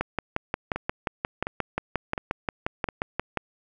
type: two click trains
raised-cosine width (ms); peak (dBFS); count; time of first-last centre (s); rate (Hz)
0.5; -10 / -14; 20 / 4; 0.01-3.373 / 0.76-2.888; 5.65 / 1.41
effects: none